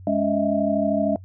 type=tone cluster; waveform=sine; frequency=208.2 / 282.3 / 629 / 662 Hz; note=G#3 / C#4 / D#5 / E5; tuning=+5 / +32 / +19 / +7 cents; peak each=-24 dBFS; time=0.07-1.16 s; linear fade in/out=2 ms; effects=noise-tail reverb RT60 0.1 s tail -23 dB re dry + added 93 Hz sine -39 dBFS peak until 1.24 s